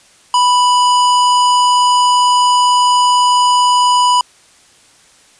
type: tone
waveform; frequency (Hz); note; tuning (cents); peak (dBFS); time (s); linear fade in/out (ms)
square; 987.8; B5; 0; -9; 0.34-4.21; 2
effects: white hiss -47 dBFS RMS until 5.39 s + resampled to 22050 Hz